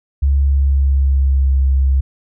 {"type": "tone with pitch glide", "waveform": "sine", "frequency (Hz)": [69.4, 67.07], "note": ["C#2", "C2"], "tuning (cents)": [3, 43], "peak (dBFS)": -10, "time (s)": [0.22, 2.01], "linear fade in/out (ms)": 10, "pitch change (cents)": -60, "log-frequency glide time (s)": [0.4, 1.57], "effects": []}